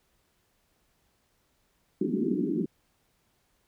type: band-pass noise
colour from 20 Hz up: white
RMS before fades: -28 dBFS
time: 2.01-2.66 s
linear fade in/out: 5 ms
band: 170 to 390 Hz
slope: 96 dB/octave
effects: pink hiss -71 dBFS RMS until 3.67 s